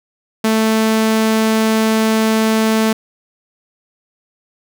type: tone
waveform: sawtooth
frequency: 220.5 Hz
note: A3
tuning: 4 cents sharp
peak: -8 dBFS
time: 0.44-2.93 s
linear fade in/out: 5 ms
effects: none